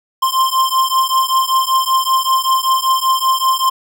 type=beating tone pair; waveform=square; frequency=1046.5 / 1051.7 Hz; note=C6 / C6; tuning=0 / +9 cents; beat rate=5.2 Hz; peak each=-16 dBFS; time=0.22-3.7 s; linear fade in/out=10 ms; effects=none